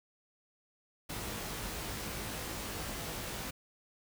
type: noise with comb filter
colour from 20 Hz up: pink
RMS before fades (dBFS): -40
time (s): 1.09-3.51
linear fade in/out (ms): 10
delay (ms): 19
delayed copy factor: +0.65
effects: none